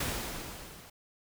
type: noise with level ramp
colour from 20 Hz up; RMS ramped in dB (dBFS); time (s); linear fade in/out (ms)
pink; -32 to -52; 0-0.9; 5
effects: none